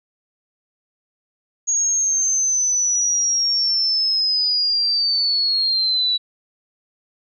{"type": "linear sweep", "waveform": "sine", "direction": "down", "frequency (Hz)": [6645, 3915], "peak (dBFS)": -16, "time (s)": [1.67, 6.18], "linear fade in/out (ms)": 20, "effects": []}